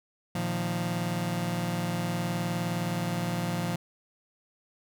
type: chord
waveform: sawtooth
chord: Bb suspended fourth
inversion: none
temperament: just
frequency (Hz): 116.54 / 155.39 / 174.81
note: Bb2 / Eb3 / F3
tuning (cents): 0 / -2 / +2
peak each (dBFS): -30 / -31 / -26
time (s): 0.35-3.76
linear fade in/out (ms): 5
effects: none